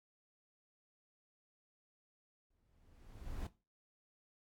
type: noise with exponential growth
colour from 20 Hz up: brown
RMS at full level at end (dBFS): -40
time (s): 2.5-3.47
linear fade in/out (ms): 5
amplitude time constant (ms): 210
effects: noise-tail reverb RT60 0.3 s tail -17 dB re dry + AAC 64 kbps